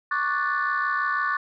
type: chord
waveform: sine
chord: D major seventh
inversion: third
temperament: equal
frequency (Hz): 1108.7 / 1174.7 / 1480 / 1760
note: C#6 / D6 / F#6 / A6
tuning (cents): 0 / 0 / 0 / 0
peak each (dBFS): -27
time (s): 0.11-1.37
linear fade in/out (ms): 5
effects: tanh soft clip ceiling -15 dBFS